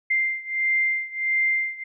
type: beating tone pair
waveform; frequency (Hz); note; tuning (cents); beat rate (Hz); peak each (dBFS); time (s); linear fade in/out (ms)
sine; 2093 / 2094.5; C7 / C7; 0 / +1; 1.5; -23 / -25; 0.1-1.84; 10
effects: none